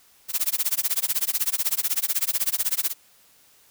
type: noise with tremolo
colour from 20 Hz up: blue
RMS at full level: -21 dBFS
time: 0.28-2.94 s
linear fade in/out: 50 ms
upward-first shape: sine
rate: 16 Hz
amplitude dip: 100%
effects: white hiss -57 dBFS RMS until 3.7 s